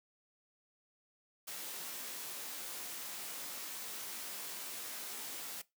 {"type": "noise with comb filter", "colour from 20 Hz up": "white", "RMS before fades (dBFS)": -44, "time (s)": [1.47, 5.62], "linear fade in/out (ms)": 10, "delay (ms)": 17, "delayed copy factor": 0.5, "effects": ["noise-tail reverb RT60 0.2 s tail -20 dB re dry", "high-pass 200 Hz 12 dB/octave"]}